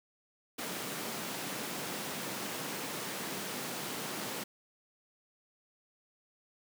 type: high-pass noise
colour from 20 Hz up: pink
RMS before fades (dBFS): -39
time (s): 0.58-4.44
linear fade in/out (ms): 10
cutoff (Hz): 160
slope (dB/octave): 24
effects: none